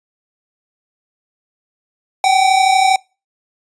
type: tone pair together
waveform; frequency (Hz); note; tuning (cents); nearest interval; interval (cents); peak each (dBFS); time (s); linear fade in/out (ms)
square; 760 / 792.5; F#5 / G5; +46 / +19; minor second; 73; -12 / -16; 2.24-2.96; 2
effects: noise-tail reverb RT60 0.3 s tail -25 dB re dry + resampled to 22050 Hz